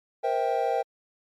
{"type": "chord", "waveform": "triangle", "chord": "C dominant seventh", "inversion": "third", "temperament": "just", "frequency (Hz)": [470.9, 523.3, 654.1, 784.9], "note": ["Bb4", "C5", "E5", "G5"], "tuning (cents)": [18, 0, -14, 2], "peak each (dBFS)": [-27, -28, -28, -25], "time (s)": [0.23, 0.83], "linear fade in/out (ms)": 20, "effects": ["MP3 96 kbps"]}